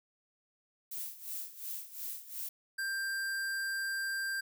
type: noise with tremolo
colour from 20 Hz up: violet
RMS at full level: -39 dBFS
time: 0.91-2.49 s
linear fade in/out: 5 ms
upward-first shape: sine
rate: 2.8 Hz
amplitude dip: 80%
type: tone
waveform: square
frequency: 1583 Hz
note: G6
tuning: 17 cents sharp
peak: -34 dBFS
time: 2.78-4.41 s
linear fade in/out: 10 ms
effects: none